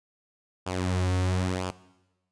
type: tone with flanger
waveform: sawtooth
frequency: 91.8 Hz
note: F#2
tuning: 13 cents flat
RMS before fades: -27 dBFS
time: 0.66-1.71 s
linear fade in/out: 10 ms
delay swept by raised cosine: 0.49 to 4.99 ms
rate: 1 Hz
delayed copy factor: -0.65
effects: noise-tail reverb RT60 1.0 s tail -18 dB re dry + resampled to 22050 Hz